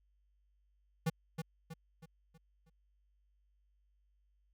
square tone with echo, 162.2 Hz, E3, 28 cents flat, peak -30 dBFS, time 1.06-1.1 s, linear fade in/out 10 ms, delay 320 ms, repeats 5, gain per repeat -7 dB, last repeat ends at 2.7 s, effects added 50 Hz sine -70 dBFS peak until 4.53 s

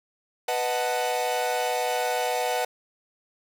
45% pulse chord, B dominant seventh, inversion none, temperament equal, 493.9 / 622.3 / 740 / 880 Hz, B4 / D#5 / F#5 / A5, 0 / 0 / 0 / 0 cents, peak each -29 / -32 / -28 / -32 dBFS, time 0.48-2.65 s, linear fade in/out 5 ms, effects none

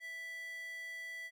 square tone with high-pass filter, 659.3 Hz, E5, in tune, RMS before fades -45 dBFS, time 0-1.31 s, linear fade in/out 50 ms, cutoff 1800 Hz, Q 9.2, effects none

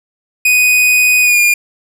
45% pulse tone with pitch glide, 2489 to 2420 Hz, D#7 to D#7, 0 to -49 cents, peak -7 dBFS, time 0.45-1.54 s, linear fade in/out 5 ms, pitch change -49 cents, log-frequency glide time 1.21-1.4 s, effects none

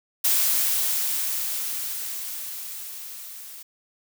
blue noise with level ramp, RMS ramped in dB -20 to -41 dBFS, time 0.24-3.63 s, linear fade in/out 10 ms, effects none

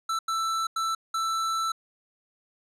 square tone bursts at uneven times, 1327 Hz, E6, 11 cents sharp, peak -26 dBFS, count 4, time 0.09-0.19 / 0.28-0.67 / 0.76-0.95 / 1.14-1.72 s, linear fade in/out 5 ms, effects low-pass 9000 Hz 12 dB/octave

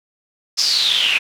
pink noise with band-pass filter sweep, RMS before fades -17 dBFS, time 0.57-1.19 s, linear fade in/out 20 ms, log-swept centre 5400 to 2500 Hz, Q 9.1, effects none

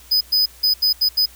square tone bursts at uneven times, 5000 Hz, D#8, 8 cents sharp, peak -14 dBFS, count 6, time 0.11-0.21 / 0.32-0.46 / 0.63-0.74 / 0.82-0.93 / 1.01-1.09 / 1.17-1.26 s, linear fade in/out 10 ms, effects added 60 Hz sine -47 dBFS peak until 1.35 s + white hiss -46 dBFS RMS until 1.35 s

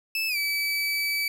30% pulse tone with pitch glide, 2625 to 2298 Hz, E7 to D7, -8 to -38 cents, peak -22 dBFS, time 0.15-1.28 s, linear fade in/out 2 ms, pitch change -230 cents, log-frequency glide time 0.28-0.37 s, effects none

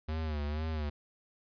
square tone with vibrato, 76.3 Hz, D#2, 33 cents flat, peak -33 dBFS, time 0.08-0.9 s, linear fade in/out 10 ms, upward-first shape sine, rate 2.1 Hz, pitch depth 82 cents each way, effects resampled to 11025 Hz + 12-bit

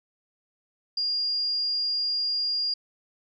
sine tone, 4823 Hz, D8, 45 cents sharp, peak -24 dBFS, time 0.97-2.74 s, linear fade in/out 5 ms, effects none

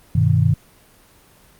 sine chord, G augmented, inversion none, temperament equal, 98 / 123.47 / 155.56 Hz, G2 / B2 / D#3, 0 / 0 / 0 cents, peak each -17 dBFS, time 0.15-0.54 s, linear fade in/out 5 ms, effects pink hiss -51 dBFS RMS until 1.59 s + Opus 24 kbps

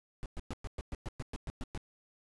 brown noise bursts, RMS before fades -38 dBFS, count 12, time 0.23-1.776 s, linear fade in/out 0 ms, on 28 ms, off 110 ms, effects resampled to 24000 Hz

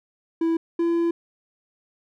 triangle tone pair in turn, 329.6 / 337.9 Hz, E4 / E4, 0 / +43 cents, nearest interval unison, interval 43 cents, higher second, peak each -17 dBFS, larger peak neither, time 0.41-0.57 / 0.79-1.11 s, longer second, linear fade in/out 5 ms, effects none

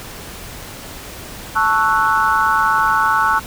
sine chord, F# minor seventh, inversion first, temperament equal, 880 / 1108.7 / 1318.5 / 1480 Hz, A5 / C#6 / E6 / F#6, 0 / 0 / 0 / 0 cents, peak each -18 dBFS, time 1.55-3.4 s, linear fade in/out 20 ms, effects pink hiss -33 dBFS RMS until 3.46 s

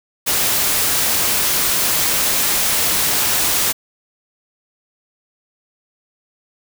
white noise, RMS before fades -17 dBFS, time 0.26-3.73 s, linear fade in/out 20 ms, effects none

